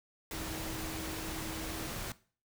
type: tone in noise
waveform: sine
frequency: 319.1 Hz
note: D#4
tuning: 44 cents sharp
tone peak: -43 dBFS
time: 0.33-1.87 s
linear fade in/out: 2 ms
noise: pink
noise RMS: -40 dBFS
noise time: 0.31-2.12 s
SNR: -6 dB
effects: noise-tail reverb RT60 0.4 s tail -18 dB re dry